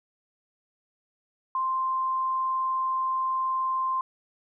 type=tone; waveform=sine; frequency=1046.5 Hz; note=C6; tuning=in tune; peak=-24 dBFS; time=1.55-4.01 s; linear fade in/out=2 ms; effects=none